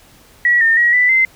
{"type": "tone with pitch steps", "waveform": "sine", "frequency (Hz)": [1928, 1818, 1906, 1984, 2070], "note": ["B6", "A#6", "A#6", "B6", "C7"], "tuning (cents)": [-42, -44, 38, 7, -19], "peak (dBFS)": -9, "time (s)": [0.45, 1.25], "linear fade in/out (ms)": 2, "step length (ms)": 160, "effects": ["pink hiss -47 dBFS RMS until 1.35 s"]}